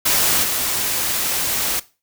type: noise with level steps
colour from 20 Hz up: white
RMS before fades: -17 / -21 dBFS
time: 0.05-1.8 s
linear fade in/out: 10 ms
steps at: 0.43 s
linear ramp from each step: 10 ms
effects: noise-tail reverb RT60 0.3 s tail -18 dB re dry